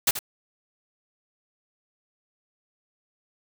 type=noise with echo; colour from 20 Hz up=white; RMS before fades=-20 dBFS; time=0.07-0.11 s; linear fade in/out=5 ms; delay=81 ms; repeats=1; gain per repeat=-11 dB; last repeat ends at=0.191 s; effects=none